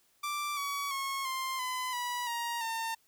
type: tone with pitch steps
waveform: sawtooth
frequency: 1174.7 / 1132.1 / 1091 / 1051.4 / 1013.2 / 976.5 / 941 / 906.9 Hz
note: D6 / C#6 / C#6 / C6 / B5 / B5 / A#5 / A#5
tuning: 0 / +36 / -28 / +8 / +44 / -20 / +16 / -48 cents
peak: -29 dBFS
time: 0.23-2.95 s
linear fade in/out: 10 ms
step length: 340 ms
effects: white hiss -69 dBFS RMS until 3.07 s